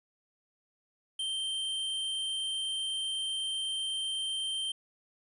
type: tone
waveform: square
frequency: 3136 Hz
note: G7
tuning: in tune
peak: -32 dBFS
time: 1.19-4.72 s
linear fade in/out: 5 ms
effects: resampled to 24000 Hz + 11-bit